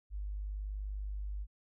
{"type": "tone", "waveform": "sine", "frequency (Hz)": 50.4, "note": "G1", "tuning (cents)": 49, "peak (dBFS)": -36, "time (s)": [0.1, 1.47], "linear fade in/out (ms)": 50, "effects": []}